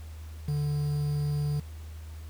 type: tone with quantisation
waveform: triangle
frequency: 146.83 Hz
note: D3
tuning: in tune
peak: -24 dBFS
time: 0.48-1.6 s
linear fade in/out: 5 ms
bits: 8
effects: added 78 Hz sine -39 dBFS peak until 2.29 s + pink hiss -55 dBFS RMS until 2.29 s